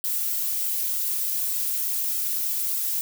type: noise with flanger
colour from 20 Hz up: violet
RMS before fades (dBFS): -26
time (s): 0.04-3.01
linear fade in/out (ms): 0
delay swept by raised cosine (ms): 1.7 to 3.2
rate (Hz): 3.3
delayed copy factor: -0.75
effects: none